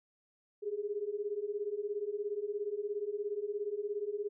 sine beating tone pair, 402.1 / 419.1 Hz, G4 / G#4, +44 / +16 cents, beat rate 17 Hz, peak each -38 / -36 dBFS, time 0.62-4.29 s, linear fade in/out 20 ms, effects none

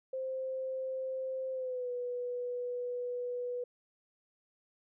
sine tone with pitch glide, 523.3 to 491.1 Hz, C5 to B4, 0 to -10 cents, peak -34 dBFS, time 0.13-3.64 s, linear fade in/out 5 ms, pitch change -110 cents, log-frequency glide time 1.52-1.91 s, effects none

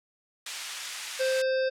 pink high-pass noise, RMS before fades -36 dBFS, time 0.46-1.42 s, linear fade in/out 5 ms, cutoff 1900 Hz, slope 12 dB/octave
harmonic tone, 523.3 Hz, C5, in tune, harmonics 1 / 3 / 5 / 7 / 9 / 10, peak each -24 / -34 / -42 / -44 / -43 / -46 dBFS, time 1.19-1.7 s, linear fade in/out 20 ms
effects low-pass 9000 Hz 12 dB/octave

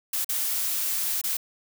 blue noise with dropouts, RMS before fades -27 dBFS, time 0.13-1.37 s, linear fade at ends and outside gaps 5 ms, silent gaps 0.246-0.291 / 1.215-1.238 s, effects none

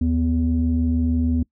sine tone pair together, 77.77 / 246.9 Hz, D#2 / B3, 0 / 0 cents, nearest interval octave + minor sixth, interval 2000 cents, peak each -19 dBFS, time 0.01-1.43 s, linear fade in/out 5 ms, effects noise-tail reverb RT60 0.1 s tail -24 dB re dry + tanh soft clip ceiling -11 dBFS

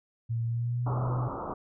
sine tone with pitch glide, 115.5 to 124.51 Hz, A#2 to B2, -16 to +15 cents, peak -27 dBFS, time 0.29-1.29 s, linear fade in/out 20 ms, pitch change +131 cents, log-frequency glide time 0.45-0.97 s
white low-pass noise, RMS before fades -36 dBFS, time 0.86-1.54 s, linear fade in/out 5 ms, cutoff 1300 Hz, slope 96 dB/octave
effects none

